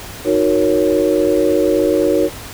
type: chord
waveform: sine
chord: D# minor seventh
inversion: none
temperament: equal with one note detuned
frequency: 311.1 / 367.4 / 466.2 / 554.4 Hz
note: D#4 / F#4 / A#4 / C#5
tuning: 0 / -12 / 0 / 0 cents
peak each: -17 dBFS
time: 0.24-2.3 s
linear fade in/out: 50 ms
effects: added 104 Hz sine -40 dBFS peak until 2.53 s + pink hiss -32 dBFS RMS until 2.53 s

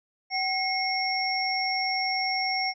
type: tone cluster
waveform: sine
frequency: 763 / 2160 / 5490 Hz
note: G5 / C#7 / F8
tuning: -47 / -45 / -31 cents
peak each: -29 dBFS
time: 0.3-2.74 s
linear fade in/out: 50 ms
effects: none

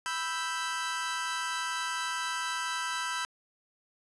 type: chord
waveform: sawtooth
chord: E minor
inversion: second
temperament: equal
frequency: 987.8 / 1318.5 / 1568 Hz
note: B5 / E6 / G6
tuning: 0 / 0 / 0 cents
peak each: -32 dBFS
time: 0.06-3.25 s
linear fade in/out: 0 ms
effects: resampled to 24000 Hz + 9-bit

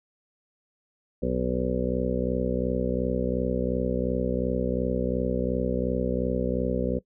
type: harmonic tone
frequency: 62.8 Hz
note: B1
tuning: 30 cents sharp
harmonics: 1 / 2 / 3 / 4 / 6 / 7 / 8 / 9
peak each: -32 / -36 / -30 / -31 / -33 / -33 / -30 / -35 dBFS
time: 1.22-6.99 s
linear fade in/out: 10 ms
effects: noise-tail reverb RT60 0.1 s tail -19 dB re dry

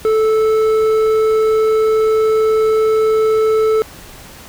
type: tone with hard clipping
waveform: triangle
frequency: 437.7 Hz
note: A4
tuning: 9 cents flat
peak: -12 dBFS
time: 0.05-3.82 s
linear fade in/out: 0 ms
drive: 10 dB
effects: pink hiss -37 dBFS RMS until 4.48 s

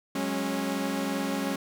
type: chord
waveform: sawtooth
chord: F# suspended second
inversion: none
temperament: equal with one note detuned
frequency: 185 / 207.7 / 274.3 Hz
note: F#3 / G#3 / C#4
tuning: 0 / 0 / -18 cents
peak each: -31 / -29 / -26 dBFS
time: 0.15-1.56 s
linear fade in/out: 5 ms
effects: none

